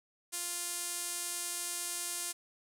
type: tone with band-pass filter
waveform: sawtooth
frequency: 349.2 Hz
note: F4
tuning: in tune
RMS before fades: -38 dBFS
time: 0.32-2.33 s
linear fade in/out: 20 ms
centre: 9200 Hz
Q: 1.9
effects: none